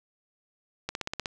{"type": "click train", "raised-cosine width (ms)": 0.2, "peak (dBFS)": -14, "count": 7, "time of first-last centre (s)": [0.89, 1.258], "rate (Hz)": 16.3, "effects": []}